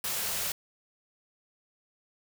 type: band-stop noise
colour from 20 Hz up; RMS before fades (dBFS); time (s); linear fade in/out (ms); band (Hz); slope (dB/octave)
white; -32; 0.04-0.52; 2; 240 to 370; 96
effects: none